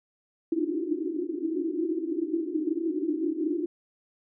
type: band-pass noise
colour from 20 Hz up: white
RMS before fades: -29 dBFS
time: 0.52-3.66 s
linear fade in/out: 5 ms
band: 300 to 350 Hz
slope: 96 dB/octave
effects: none